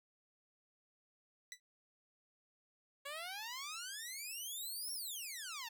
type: tone with exponential decay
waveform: 15% pulse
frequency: 1975.5 Hz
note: B6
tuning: in tune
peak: -36 dBFS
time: 1.52-1.6 s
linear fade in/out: 1 ms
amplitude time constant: 16 ms
type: exponential two-way sweep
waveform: 10% pulse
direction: up then down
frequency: 551 to 5588 to 874 Hz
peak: -35 dBFS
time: 3.05-5.69 s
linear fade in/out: 10 ms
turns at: 4.93 s
effects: none